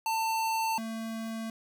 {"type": "tone pair in turn", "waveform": "square", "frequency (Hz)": [894, 224.5], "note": ["A5", "A3"], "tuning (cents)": [27, 35], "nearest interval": "2 octaves", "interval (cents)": 2392, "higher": "first", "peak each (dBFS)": [-28, -35], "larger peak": "first", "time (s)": [[0.06, 0.78], [0.78, 1.5]], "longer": "neither", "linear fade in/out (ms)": 2, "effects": ["10-bit"]}